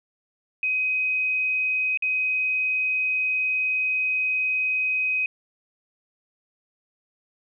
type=tone with dropouts; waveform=sine; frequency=2519 Hz; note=D#7; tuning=21 cents sharp; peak=-21 dBFS; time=0.63-5.26 s; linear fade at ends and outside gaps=2 ms; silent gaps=1.974-2.023 s; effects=none